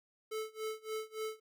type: tone with tremolo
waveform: square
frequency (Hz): 436.2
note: A4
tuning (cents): -15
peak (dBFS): -36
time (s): 0.31-1.4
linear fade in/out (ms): 10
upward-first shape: sine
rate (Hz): 3.5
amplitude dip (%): 95
effects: none